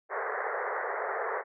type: band-pass noise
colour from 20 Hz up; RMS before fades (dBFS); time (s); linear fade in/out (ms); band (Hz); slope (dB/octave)
pink; -33; 0.09-1.44; 50; 400 to 2000; 96
effects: none